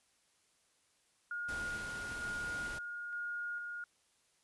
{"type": "tone with tremolo", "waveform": "sine", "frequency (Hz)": 1428, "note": "F6", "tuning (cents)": 38, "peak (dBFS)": -37, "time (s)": [1.31, 3.84], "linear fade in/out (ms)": 2, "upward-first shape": "square", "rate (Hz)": 1.1, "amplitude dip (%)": 30}
{"type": "noise", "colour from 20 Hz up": "pink", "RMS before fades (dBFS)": -47, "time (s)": [1.48, 2.79], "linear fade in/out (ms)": 10}
{"effects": ["white hiss -73 dBFS RMS until 4.43 s", "resampled to 24000 Hz"]}